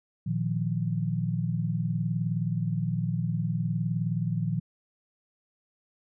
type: chord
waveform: sine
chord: Bb suspended fourth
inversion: none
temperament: just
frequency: 116.54 / 155.39 / 174.81 Hz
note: Bb2 / Eb3 / F3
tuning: 0 / -2 / +2 cents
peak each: -30 dBFS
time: 0.26-4.6 s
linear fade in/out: 10 ms
effects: none